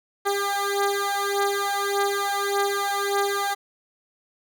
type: beating tone pair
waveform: 15% pulse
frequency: 400 / 401.7 Hz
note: G4 / G4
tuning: +35 / +42 cents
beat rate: 1.7 Hz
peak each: -19 dBFS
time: 0.25-3.55 s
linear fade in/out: 20 ms
effects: none